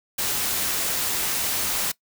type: noise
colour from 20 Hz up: white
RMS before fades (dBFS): -25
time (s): 0.18-1.92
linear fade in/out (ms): 10
effects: noise-tail reverb RT60 0.1 s tail -21 dB re dry